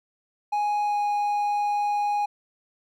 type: tone with pitch glide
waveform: triangle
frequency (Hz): 830.6 to 825.3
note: G#5 to G#5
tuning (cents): 0 to -11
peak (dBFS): -20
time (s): 0.52-2.26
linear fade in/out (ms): 10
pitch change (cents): -11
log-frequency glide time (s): 0.85-0.97
effects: none